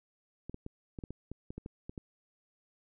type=clicks; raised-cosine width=3 ms; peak=-28 dBFS; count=12; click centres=0.496 / 0.544 / 0.664 / 0.988 / 1.038 / 1.106 / 1.316 / 1.505 / 1.58 / 1.661 / 1.895 / 1.978 s; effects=none